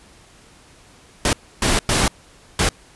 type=noise bursts at uneven times; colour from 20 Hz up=pink; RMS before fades=-17 dBFS; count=4; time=1.25-1.33 / 1.62-1.79 / 1.89-2.08 / 2.59-2.69 s; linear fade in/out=2 ms; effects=pink hiss -49 dBFS RMS until 2.95 s + resampled to 24000 Hz